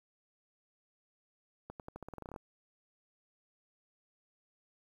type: accelerating click train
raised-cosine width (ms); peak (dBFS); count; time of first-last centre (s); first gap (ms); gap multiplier
1; -30; 14; 1.7-2.362; 98; 0.88
effects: 10-bit